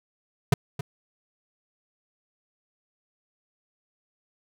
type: tone with echo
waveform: square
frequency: 139.3 Hz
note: C#3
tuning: 9 cents sharp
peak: -15 dBFS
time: 0.52-0.54 s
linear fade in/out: 5 ms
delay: 270 ms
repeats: 1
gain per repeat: -13 dB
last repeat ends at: 0.81 s
effects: none